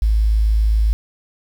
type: tone with quantisation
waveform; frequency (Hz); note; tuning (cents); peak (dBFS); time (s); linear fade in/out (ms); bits
sine; 53.7; A1; -41; -12; 0.02-0.93; 0; 7
effects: none